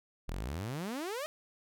sawtooth exponential sweep, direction up, 36.71 to 639 Hz, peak -32 dBFS, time 0.28-1.26 s, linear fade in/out 0 ms, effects none

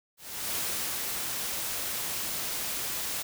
white noise with ADSR envelope, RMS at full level -31 dBFS, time 0.17-3.23 s, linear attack 380 ms, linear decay 420 ms, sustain -2 dB, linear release 14 ms, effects none

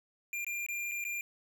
square tone with dropouts, 2395 Hz, D7, 33 cents sharp, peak -35 dBFS, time 0.33-1.21 s, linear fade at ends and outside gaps 1 ms, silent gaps 0.446-0.466 / 0.664-0.686 / 0.913-0.917 / 1.041-1.05 s, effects none

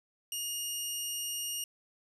15% pulse tone, 2850 Hz, F7, 34 cents sharp, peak -27 dBFS, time 0.32-1.64 s, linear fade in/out 2 ms, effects none

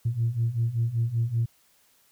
sine beating tone pair, 113.1 / 118.3 Hz, A2 / A#2, +48 / +26 cents, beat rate 5.2 Hz, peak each -27 / -24 dBFS, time 0.05-1.46 s, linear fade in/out 10 ms, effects tanh soft clip ceiling -17 dBFS + white hiss -63 dBFS RMS until 2.11 s

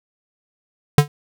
square tone with exponential decay, 146.1 Hz, D3, 9 cents flat, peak -4 dBFS, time 0.98-1.08 s, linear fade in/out 2 ms, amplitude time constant 21 ms, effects none

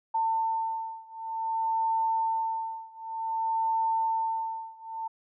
sine beating tone pair, 897 / 897.54 Hz, A5 / A5, +33 / +34 cents, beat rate 0.54 Hz, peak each -29 / -30 dBFS, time 0.14-5.08 s, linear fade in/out 10 ms, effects none

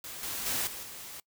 white noise with level steps, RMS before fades -42 / -36 / -31 / -41 / -44 dBFS, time 0.04-1.2 s, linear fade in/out 2 ms, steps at 0.23 / 0.46 / 0.67 / 0.83 s, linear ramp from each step 2 ms, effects noise-tail reverb RT60 0.1 s tail -24 dB re dry

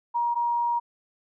sine tone pair in turn, 948 / 948 Hz, A#5 / A#5, +29 / +29 cents, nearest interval unison, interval 0 cents, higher neither, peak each -22 dBFS, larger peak neither, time 0.14-0.35 / 0.35-0.8 s, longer second, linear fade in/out 20 ms, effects none

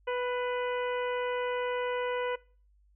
harmonic tone with a mistuned harmonic, 493.9 Hz, B4, in tune, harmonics 1 / 2 / 3 / 4 / 5 / 6, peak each -30 / -36 / -40 / -42 / -44 / -46 dBFS, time 0.07-2.36 s, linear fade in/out 10 ms, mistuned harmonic 4, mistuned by +25 cents, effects noise-tail reverb RT60 0.4 s tail -23 dB re dry + added 50 Hz sine -61 dBFS peak until 2.95 s

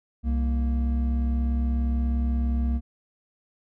triangle tone pair together, 65.38 / 233 Hz, C2 / A#3, -1 / -1 cents, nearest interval octave + minor seventh, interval 2200 cents, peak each -20 / -28 dBFS, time 0.23-2.81 s, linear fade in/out 50 ms, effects none

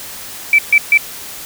sine tone bursts, 2319 Hz, D7, 22 cents flat, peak -5 dBFS, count 3, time 0.53-0.975 s, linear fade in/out 2 ms, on 55 ms, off 140 ms, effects white hiss -30 dBFS RMS until 1.45 s

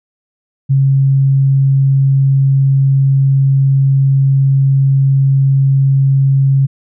sine tone, 136.2 Hz, C#3, 30 cents flat, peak -7 dBFS, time 0.69-6.67 s, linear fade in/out 20 ms, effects none

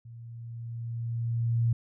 sine tone with level ramp, 116.54 Hz, A#2, in tune, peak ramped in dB -43 to -21 dBFS, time 0.05-1.73 s, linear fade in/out 5 ms, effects none

